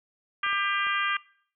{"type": "harmonic tone", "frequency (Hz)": 398.5, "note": "G4", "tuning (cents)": 28, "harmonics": [3, 4, 5, 6, 7, 8], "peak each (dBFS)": [-28, -30, -32, -34, -35, -36], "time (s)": [0.43, 1.17], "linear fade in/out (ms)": 5}
{"type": "clicks", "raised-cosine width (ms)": 0.5, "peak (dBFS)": -29, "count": 3, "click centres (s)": [0.465, 0.529, 0.868]}
{"effects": ["noise-tail reverb RT60 0.6 s tail -23 dB re dry"]}